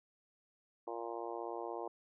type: harmonic tone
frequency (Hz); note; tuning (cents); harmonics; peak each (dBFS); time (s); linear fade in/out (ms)
116.54; A#2; 0; 3 / 4 / 5 / 6 / 7 / 8 / 9; -45 / -45 / -48 / -47 / -48 / -49 / -51; 0.87-1.88; 5
effects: none